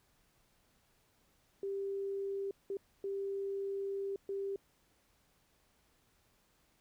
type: tone bursts at uneven times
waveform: sine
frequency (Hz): 394.1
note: G4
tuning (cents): +9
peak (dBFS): -35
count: 4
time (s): 1.63-2.51 / 2.7-2.77 / 3.04-4.16 / 4.29-4.56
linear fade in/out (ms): 2
effects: pink hiss -72 dBFS RMS until 6.8 s